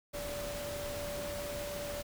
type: tone in noise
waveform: sine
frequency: 580 Hz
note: D5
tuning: 22 cents flat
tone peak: -39 dBFS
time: 0.13-2.03 s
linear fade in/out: 20 ms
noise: pink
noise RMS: -42 dBFS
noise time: 0.13-2.03 s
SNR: 0 dB
effects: none